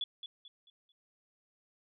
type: tone with echo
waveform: sine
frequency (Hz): 3424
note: A7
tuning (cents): -48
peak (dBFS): -32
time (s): 0.01-0.04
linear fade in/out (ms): 2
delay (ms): 220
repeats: 4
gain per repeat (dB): -9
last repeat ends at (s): 0.92
effects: none